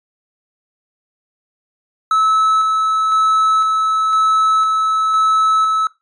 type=tone with tremolo; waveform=triangle; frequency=1300 Hz; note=E6; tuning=24 cents flat; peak=-9 dBFS; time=2.11-5.87 s; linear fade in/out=2 ms; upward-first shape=square; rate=0.99 Hz; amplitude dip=25%; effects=noise-tail reverb RT60 0.2 s tail -19 dB re dry + resampled to 24000 Hz